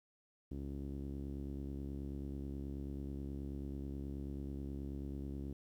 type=tone with low-pass filter; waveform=sawtooth; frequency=69.3 Hz; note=C#2; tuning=in tune; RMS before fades=-43 dBFS; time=0.51-5.53 s; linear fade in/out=5 ms; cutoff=310 Hz; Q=2.7; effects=12-bit